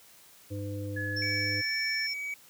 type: harmonic tone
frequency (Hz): 101.2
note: G#2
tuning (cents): -44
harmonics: 1 / 3 / 5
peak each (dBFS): -34 / -39 / -41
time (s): 0.5-1.62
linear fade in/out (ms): 20
type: tone with pitch glide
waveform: sine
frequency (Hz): 1700 to 1757.9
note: G#6 to A6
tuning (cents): +40 to -2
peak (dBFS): -33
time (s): 0.96-2.07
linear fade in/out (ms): 10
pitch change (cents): +58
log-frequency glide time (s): 1.17-1.76
type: tone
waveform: sine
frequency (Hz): 5400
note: E8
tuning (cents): +41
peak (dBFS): -32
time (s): 1.16-2.14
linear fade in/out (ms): 10
type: tone with tremolo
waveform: triangle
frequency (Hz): 2271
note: C#7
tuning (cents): +41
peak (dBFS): -30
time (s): 1.22-2.34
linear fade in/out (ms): 2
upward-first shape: triangle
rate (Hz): 1.9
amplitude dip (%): 25
effects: white hiss -56 dBFS RMS until 2.49 s + high-pass 60 Hz 12 dB/octave